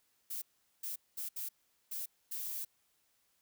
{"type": "noise bursts at uneven times", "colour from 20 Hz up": "violet", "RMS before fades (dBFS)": -40, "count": 6, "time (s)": [[0.3, 0.42], [0.83, 0.96], [1.17, 1.29], [1.36, 1.49], [1.91, 2.06], [2.31, 2.65]], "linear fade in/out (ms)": 10, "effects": ["white hiss -75 dBFS RMS until 3.41 s"]}